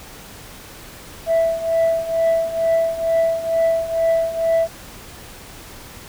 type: tone with tremolo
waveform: sine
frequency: 659.3 Hz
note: E5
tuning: in tune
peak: -10 dBFS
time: 1.26-4.68 s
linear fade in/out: 50 ms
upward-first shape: triangle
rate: 2.2 Hz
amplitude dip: 85%
effects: tanh soft clip ceiling -12 dBFS + pink hiss -39 dBFS RMS until 6.08 s